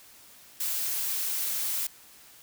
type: noise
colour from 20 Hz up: blue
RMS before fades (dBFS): -30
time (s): 0.6-1.87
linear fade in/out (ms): 5
effects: white hiss -53 dBFS RMS until 2.42 s